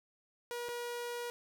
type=tone with dropouts; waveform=sawtooth; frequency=480 Hz; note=B4; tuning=49 cents flat; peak=-34 dBFS; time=0.51-1.3 s; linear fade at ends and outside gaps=0 ms; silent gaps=0.686-0.69 s; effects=none